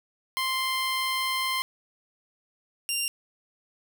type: tone pair in turn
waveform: 15% pulse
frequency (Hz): 1046.5 / 2783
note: C6 / F7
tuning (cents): 0 / -7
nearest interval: octave + perfect fourth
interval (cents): 1693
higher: second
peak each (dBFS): -19 / -19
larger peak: neither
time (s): 0.37-1.62 / 2.89-3.08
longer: first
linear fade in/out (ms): 0
effects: none